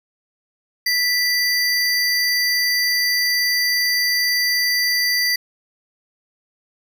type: tone pair together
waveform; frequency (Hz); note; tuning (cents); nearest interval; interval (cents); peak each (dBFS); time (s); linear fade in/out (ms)
square; 1975.5 / 4699; B6 / D8; 0 / 0; octave + minor third; 1500; -20 / -20; 0.86-5.36; 5
effects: none